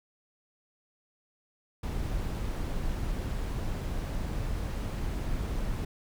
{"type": "noise", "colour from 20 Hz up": "brown", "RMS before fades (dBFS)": -32, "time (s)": [1.83, 5.85], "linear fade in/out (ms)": 5, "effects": []}